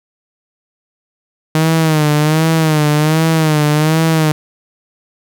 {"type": "tone with vibrato", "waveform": "sawtooth", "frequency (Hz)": 155.56, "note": "D#3", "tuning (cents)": 0, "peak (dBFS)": -6, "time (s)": [1.55, 4.32], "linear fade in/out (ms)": 2, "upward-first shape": "sine", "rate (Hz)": 1.3, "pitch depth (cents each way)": 74, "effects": []}